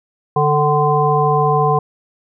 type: harmonic tone with a mistuned harmonic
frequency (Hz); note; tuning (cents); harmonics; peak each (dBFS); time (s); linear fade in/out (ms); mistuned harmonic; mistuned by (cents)
147.7; D3; +10; 1 / 3 / 5 / 7; -17 / -17 / -17 / -17; 0.36-1.79; 5; 5; +31
effects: none